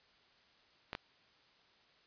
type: clicks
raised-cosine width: 0.3 ms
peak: -23 dBFS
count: 2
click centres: 0.931 / 0.951 s
effects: white hiss -67 dBFS RMS until 2.06 s + resampled to 11025 Hz